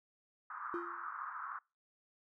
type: band-pass noise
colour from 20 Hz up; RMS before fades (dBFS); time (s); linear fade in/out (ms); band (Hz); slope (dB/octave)
pink; -44; 0.5-1.59; 5; 1100 to 1400; 48
type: tone with exponential decay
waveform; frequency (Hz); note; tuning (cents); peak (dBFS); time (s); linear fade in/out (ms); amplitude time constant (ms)
triangle; 345.4; F4; -19; -33; 0.74-1.08; 1; 73
effects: noise-tail reverb RT60 0.3 s tail -26 dB re dry